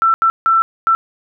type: tone bursts at uneven times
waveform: sine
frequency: 1337 Hz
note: E6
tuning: 24 cents sharp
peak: -9 dBFS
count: 4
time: 0.02-0.14 / 0.22-0.3 / 0.46-0.62 / 0.87-0.95 s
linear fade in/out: 0 ms
effects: none